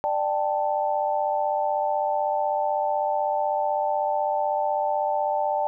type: chord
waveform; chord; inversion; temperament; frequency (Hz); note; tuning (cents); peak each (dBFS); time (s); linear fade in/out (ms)
sine; D suspended fourth; none; equal with one note detuned; 594.2 / 784 / 880; D5 / G5 / A5; +20 / 0 / 0; -26; 0.04-5.67; 0
effects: none